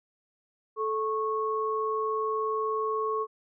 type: tone pair together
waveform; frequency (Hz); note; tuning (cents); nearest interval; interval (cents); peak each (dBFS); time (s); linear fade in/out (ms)
sine; 436.5 / 1100; A4 / C#6; -14 / -14; octave + major third; 1600; -29 / -29; 0.76-3.27; 50
effects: none